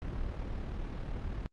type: noise with amplitude modulation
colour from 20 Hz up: brown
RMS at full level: -35 dBFS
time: 0.02-1.46 s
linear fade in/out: 0 ms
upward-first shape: sine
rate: 37.7 Hz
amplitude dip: 40%
effects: low-pass 4000 Hz 12 dB/octave + Opus 32 kbps